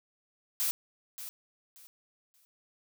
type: noise with echo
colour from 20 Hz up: blue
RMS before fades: -30 dBFS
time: 0.6-0.71 s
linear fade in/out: 0 ms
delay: 580 ms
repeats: 3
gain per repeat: -12 dB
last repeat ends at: 2.45 s
effects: none